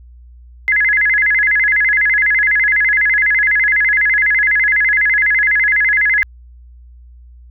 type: tone with vibrato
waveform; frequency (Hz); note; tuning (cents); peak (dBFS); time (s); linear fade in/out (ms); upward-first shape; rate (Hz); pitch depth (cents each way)
sine; 1864.7; A#6; 0; -10; 0.68-6.23; 0; square; 12; 180
effects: added 60 Hz sine -37 dBFS peak until 7.5 s